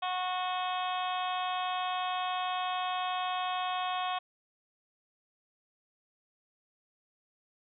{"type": "harmonic tone with a mistuned harmonic", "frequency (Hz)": 366.2, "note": "F#4", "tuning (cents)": -18, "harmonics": [2, 3, 4, 5, 6, 7, 8, 9, 10], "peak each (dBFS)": [-33, -35, -45, -47, -50, -42, -48, -42, -46], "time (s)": [0.02, 4.19], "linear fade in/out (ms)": 10, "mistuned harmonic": 8, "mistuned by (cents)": 60, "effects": []}